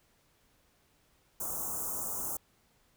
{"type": "band-stop noise", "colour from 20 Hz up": "white", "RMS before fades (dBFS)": -36, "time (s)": [1.4, 2.37], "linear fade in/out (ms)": 5, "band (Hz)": [1300, 6400], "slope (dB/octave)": 48, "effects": ["pink hiss -69 dBFS RMS until 2.96 s"]}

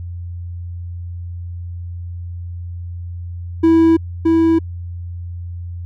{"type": "tone with echo", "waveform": "triangle", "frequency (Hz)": 327.4, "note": "E4", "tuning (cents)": -12, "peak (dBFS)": -6, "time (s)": [3.63, 3.97], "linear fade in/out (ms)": 10, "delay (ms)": 620, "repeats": 1, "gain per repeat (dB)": -2, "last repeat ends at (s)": 4.59, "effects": ["added 87 Hz sine -25 dBFS peak until 5.85 s"]}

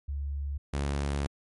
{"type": "tone pair in turn", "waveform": ["sine", "sawtooth"], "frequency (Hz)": [70.7, 70.7], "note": ["C#2", "C#2"], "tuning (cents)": [35, 35], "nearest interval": "unison", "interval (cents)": 0, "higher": "neither", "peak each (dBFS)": [-30, -24], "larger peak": "second", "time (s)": [[0.08, 0.58], [0.73, 1.27]], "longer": "second", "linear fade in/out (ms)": 10, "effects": ["MP3 48 kbps"]}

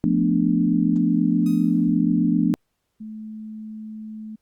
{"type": "chord", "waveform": "sine", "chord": "B half-diminished seventh", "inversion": "second", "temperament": "equal with one note detuned", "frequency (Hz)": [174.61, 218.9, 246.9, 293.7], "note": ["F3", "A3", "B3", "D4"], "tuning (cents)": [0, -9, 0, 0], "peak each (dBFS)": -22, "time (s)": [0.04, 2.54], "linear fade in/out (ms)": 0}
{"type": "tone with exponential decay", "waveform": "5% pulse", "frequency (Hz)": 1256, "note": "D#6", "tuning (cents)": 16, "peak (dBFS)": -30, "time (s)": [1.46, 2.06], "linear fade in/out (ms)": 2, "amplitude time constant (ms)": 130}
{"type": "tone", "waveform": "sine", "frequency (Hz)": 216.9, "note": "A3", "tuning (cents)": -25, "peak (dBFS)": -32, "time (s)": [3, 4.36], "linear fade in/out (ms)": 10}
{"effects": ["pink hiss -75 dBFS RMS until 4.41 s", "Opus 48 kbps"]}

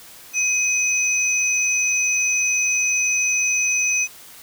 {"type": "tone pair together", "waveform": "sine", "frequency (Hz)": [2521, 5996], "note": ["D#7", "F#8"], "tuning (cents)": [22, 22], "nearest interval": "octave + minor third", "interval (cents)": 1500, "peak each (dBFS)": -20, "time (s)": [0.33, 4.08], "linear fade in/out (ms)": 50, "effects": ["white hiss -43 dBFS RMS until 4.42 s"]}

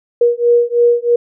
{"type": "beating tone pair", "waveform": "sine", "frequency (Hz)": [475.3, 478.4], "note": ["A#4", "A#4"], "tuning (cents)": [34, 45], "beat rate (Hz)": 3.1, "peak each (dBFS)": -12, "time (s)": [0.21, 1.16], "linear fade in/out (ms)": 5, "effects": []}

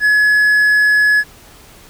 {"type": "tone", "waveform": "triangle", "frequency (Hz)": 1696, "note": "G#6", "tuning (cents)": 36, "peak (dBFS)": -7, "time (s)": [0, 1.24], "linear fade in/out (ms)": 50, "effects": ["pink hiss -42 dBFS RMS until 1.89 s"]}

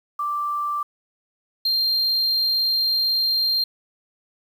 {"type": "tone pair in turn", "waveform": ["sine", "triangle"], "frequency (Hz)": [1174.7, 4186], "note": ["D6", "C8"], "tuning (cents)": [0, 0], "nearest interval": "octave + minor seventh", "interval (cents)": 2200, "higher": "second", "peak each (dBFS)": [-22, -17], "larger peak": "second", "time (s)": [[0.19, 0.83], [1.65, 3.64]], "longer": "second", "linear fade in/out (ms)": 5, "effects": ["8-bit"]}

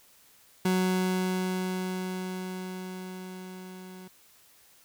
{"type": "tone with level ramp", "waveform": "30% pulse", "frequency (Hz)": 185, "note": "F#3", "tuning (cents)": 0, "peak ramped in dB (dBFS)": [-20, -41], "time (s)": [0.65, 4.08], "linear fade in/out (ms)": 5, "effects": ["white hiss -59 dBFS RMS until 4.84 s"]}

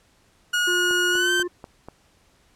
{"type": "tone with pitch glide", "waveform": "30% pulse", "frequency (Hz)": [1445, 1548.7], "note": ["F#6", "G6"], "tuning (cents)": [-41, -21], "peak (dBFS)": -17, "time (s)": [0.53, 1.43], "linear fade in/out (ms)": 10, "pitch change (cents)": 120, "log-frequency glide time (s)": [1.11, 1.31]}
{"type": "harmonic tone", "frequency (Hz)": 354.3, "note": "F4", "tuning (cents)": 25, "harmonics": [1, 3, 5], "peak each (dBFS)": [-25, -39, -45], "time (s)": [0.67, 1.48], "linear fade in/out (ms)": 10}
{"type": "click train", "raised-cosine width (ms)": 1, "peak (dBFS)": -23, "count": 5, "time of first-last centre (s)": [0.91, 1.886], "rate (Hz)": 4.1}
{"effects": ["pink hiss -60 dBFS RMS until 2.55 s", "low-pass 10000 Hz 12 dB/octave"]}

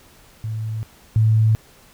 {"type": "tone pair in turn", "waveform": "sine", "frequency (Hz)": [110, 110], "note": ["A2", "A2"], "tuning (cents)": [0, 0], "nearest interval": "unison", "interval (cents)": 0, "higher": "neither", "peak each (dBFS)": [-23, -12], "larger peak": "second", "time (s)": [[0.44, 0.83], [1.16, 1.55]], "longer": "neither", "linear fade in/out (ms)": 0, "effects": ["pink hiss -50 dBFS RMS until 1.93 s"]}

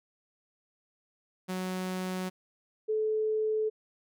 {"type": "tone pair in turn", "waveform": ["sawtooth", "sine"], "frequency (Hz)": [185, 433.4], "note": ["F#3", "A4"], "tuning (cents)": [0, -26], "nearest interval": "octave + minor third", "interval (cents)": 1474, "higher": "second", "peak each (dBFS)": [-28, -26], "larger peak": "second", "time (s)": [[1.48, 2.3], [2.88, 3.7]], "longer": "neither", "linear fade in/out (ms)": 20, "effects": []}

